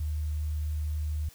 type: tone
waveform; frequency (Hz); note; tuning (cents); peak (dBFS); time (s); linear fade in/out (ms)
sine; 76; D#2; -40; -28; 0-1.29; 5
effects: white hiss -55 dBFS RMS until 1.34 s